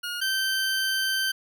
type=tone pair in turn; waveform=20% pulse; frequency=1432 / 1552 Hz; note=F6 / G6; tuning=+43 / -18 cents; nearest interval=minor second; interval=139 cents; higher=second; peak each=-25 / -19 dBFS; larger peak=second; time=0.03-0.21 / 0.21-1.32 s; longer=second; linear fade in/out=10 ms; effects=none